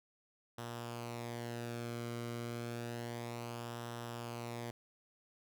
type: tone with flanger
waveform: sawtooth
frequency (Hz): 118.3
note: A#2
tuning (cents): +26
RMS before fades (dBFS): -43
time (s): 0.58-4.71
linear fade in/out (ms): 5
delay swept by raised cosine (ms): 0.44 to 1.15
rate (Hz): 0.3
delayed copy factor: -0.55
effects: none